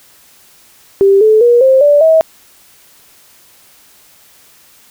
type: tone with pitch steps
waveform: sine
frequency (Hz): 393.2 / 433.8 / 478.5 / 527.9 / 582.4 / 642.5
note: G4 / A4 / A#4 / C5 / D5 / E5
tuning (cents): +5 / -25 / +45 / +15 / -15 / -45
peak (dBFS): -4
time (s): 1.01-2.21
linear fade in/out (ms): 0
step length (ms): 200
effects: white hiss -45 dBFS RMS until 4.9 s